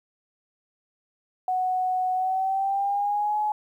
sine tone with pitch glide, 740 to 845.1 Hz, F#5 to G#5, 0 to +30 cents, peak -22 dBFS, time 1.48-3.52 s, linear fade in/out 2 ms, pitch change +230 cents, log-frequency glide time 2.14-3.38 s, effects 10-bit

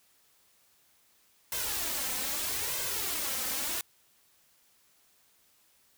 white noise with flanger, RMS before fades -33 dBFS, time 1.52-3.81 s, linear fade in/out 2 ms, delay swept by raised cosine 1.9 to 3.9 ms, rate 0.78 Hz, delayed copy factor +0.65, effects white hiss -66 dBFS RMS until 5.97 s

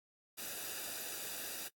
white noise with comb filter, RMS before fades -43 dBFS, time 0.37-1.69 s, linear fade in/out 20 ms, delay 0.93 ms, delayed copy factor -0.65, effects noise-tail reverb RT60 0.1 s tail -24 dB re dry + AAC 64 kbps

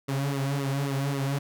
sawtooth tone with flanger, 138.59 Hz, C#3, in tune, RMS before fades -28 dBFS, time 0.08-1.39 s, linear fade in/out 10 ms, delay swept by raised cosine 1.2 to 5 ms, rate 3.7 Hz, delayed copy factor -0.8, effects none

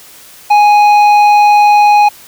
sine tone with tanh clipping, 830.6 Hz, G#5, in tune, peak -5 dBFS, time 0.5-2.09 s, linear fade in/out 10 ms, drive 9 dB, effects white hiss -37 dBFS RMS until 2.27 s

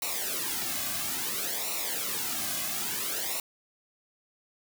white noise with flanger, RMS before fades -32 dBFS, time 0.02-3.4 s, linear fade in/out 2 ms, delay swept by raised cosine 0.61 to 2.21 ms, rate 0.59 Hz, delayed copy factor -0.8, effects none

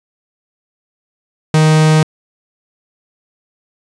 45% pulse tone, 156 Hz, D#3, 5 cents sharp, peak -7 dBFS, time 1.54-2.03 s, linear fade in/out 2 ms, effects resampled to 22050 Hz

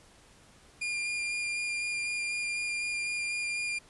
40% pulse tone with vibrato, 2409 Hz, D7, 43 cents sharp, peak -30 dBFS, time 0.81-3.79 s, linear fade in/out 10 ms, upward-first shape square, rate 4 Hz, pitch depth 8 cents each way, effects pink hiss -58 dBFS RMS until 3.89 s + resampled to 24000 Hz

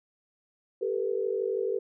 sine tone cluster, 390.5 / 442.9 / 489 Hz, G4 / A4 / B4, -7 / +11 / -17 cents, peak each -30 / -31 / -32 dBFS, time 0.81-1.79 s, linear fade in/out 10 ms, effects none

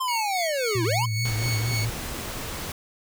square linear two-way sweep, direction down then up, 1061 to 313.4 to 1061 Hz, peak -25 dBFS, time 0-1.06 s, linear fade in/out 10 ms, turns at 0.84 s
20% pulse tone with tremolo, 2217 Hz, C#7, in tune, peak -22 dBFS, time 0.08-1.85 s, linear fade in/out 2 ms, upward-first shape sine, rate 3.7 Hz, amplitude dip 60%
sine tone with vibrato, 113.5 Hz, A#2, 46 cents flat, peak -24 dBFS, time 0.75-1.9 s, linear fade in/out 5 ms, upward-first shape triangle, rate 4.5 Hz, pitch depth 110 cents each way
pink noise, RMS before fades -33 dBFS, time 1.25-2.72 s, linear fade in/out 2 ms
effects none

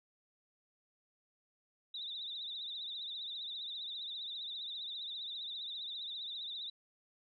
sine tone with vibrato, 3729 Hz, A#7, in tune, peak -40 dBFS, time 1.94-6.7 s, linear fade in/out 5 ms, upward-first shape triangle, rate 15 Hz, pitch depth 120 cents each way, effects none

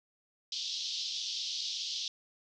pink band-pass noise, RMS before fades -37 dBFS, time 0.52-2.08 s, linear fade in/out 2 ms, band 3200 to 5700 Hz, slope 48 dB/octave, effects none

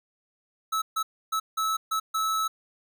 square tone bursts at uneven times, 1303 Hz, E6, 20 cents flat, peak -25 dBFS, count 6, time 0.72-0.82 / 0.96-1.03 / 1.32-1.4 / 1.57-1.77 / 1.91-2 / 2.14-2.48 s, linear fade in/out 10 ms, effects none

